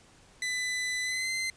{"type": "tone with pitch glide", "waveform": "sawtooth", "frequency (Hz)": [2000, 2069], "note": ["B6", "C7"], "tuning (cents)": [21, -20], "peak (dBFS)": -26, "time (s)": [0.42, 1.5], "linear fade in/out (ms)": 2, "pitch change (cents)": 59, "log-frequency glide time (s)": [1.03, 1.3], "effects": ["pink hiss -58 dBFS RMS until 1.56 s", "resampled to 22050 Hz"]}